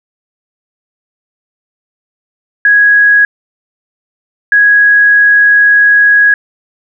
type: tone pair in turn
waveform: sine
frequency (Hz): 1661.2 / 1661.2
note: G#6 / G#6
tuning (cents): 0 / 0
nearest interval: unison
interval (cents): 0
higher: neither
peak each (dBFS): -3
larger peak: neither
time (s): 2.65-3.25 / 4.52-6.34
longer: second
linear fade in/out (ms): 2
effects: none